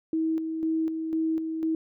sine tone with tremolo, 321.1 Hz, E4, 45 cents flat, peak -23 dBFS, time 0.13-1.75 s, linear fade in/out 2 ms, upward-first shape square, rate 2 Hz, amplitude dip 45%, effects none

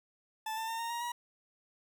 40% pulse tone with pitch steps, 877 / 892.8 / 909 / 925.4 / 942.1 / 959.1 Hz, A5 / A5 / A#5 / A#5 / A#5 / A#5, -6 / +25 / -44 / -13 / +18 / +49 cents, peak -34 dBFS, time 0.46-1.12 s, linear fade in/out 5 ms, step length 110 ms, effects none

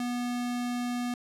square tone, 243.9 Hz, B3, 21 cents flat, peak -30 dBFS, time 0-1.14 s, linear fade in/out 2 ms, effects low-pass 12000 Hz 12 dB/octave

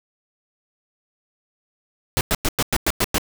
pink noise bursts, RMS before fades -19 dBFS, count 8, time 2.17-3.182 s, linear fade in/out 0 ms, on 39 ms, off 100 ms, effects none

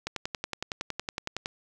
click train, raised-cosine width 0.2 ms, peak -14 dBFS, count 16, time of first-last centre 0.07-1.459 s, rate 10.8 Hz, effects none

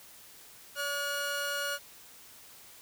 sawtooth tone pair together, 570 / 1439.6 Hz, C#5 / F#6, +48 / -48 cents, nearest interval octave + major third, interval 1604 cents, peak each -33 / -29 dBFS, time 0.75-1.79 s, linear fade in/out 50 ms, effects white hiss -53 dBFS RMS until 2.81 s

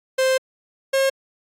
45% pulse tone pair in turn, 523.3 / 538.9 Hz, C5 / C#5, 0 / -49 cents, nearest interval minor second, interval 51 cents, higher second, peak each -16 dBFS, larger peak neither, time 0.18-0.38 / 0.93-1.1 s, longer first, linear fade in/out 10 ms, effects low-pass 12000 Hz 12 dB/octave + AAC 64 kbps

